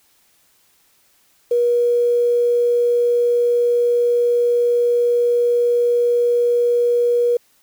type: tone with quantisation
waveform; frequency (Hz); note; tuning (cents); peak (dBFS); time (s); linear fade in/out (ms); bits
sine; 480; B4; -49; -13; 1.51-7.37; 5; 7
effects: white hiss -58 dBFS RMS until 7.62 s